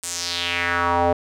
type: tone with band-pass filter sweep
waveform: square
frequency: 86.7 Hz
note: F2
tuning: 12 cents flat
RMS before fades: -22 dBFS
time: 0.03-1.13 s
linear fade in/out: 5 ms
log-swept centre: 8600 to 610 Hz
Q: 2.8
effects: none